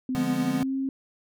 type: tone with pitch glide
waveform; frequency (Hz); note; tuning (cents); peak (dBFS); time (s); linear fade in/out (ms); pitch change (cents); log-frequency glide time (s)
sine; 256.9 to 268.3; C4 to C4; -32 to +44; -25; 0.09-0.89; 2; +76; 0.37-0.75
type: chord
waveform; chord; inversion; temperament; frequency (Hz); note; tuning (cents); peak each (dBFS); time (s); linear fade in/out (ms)
square; D diminished seventh; none; equal; 146.83 / 174.61 / 207.7 / 246.9; D3 / F3 / Ab3 / Cb4; 0 / 0 / 0 / 0; -35 / -34 / -34 / -31; 0.15-0.63; 0
effects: none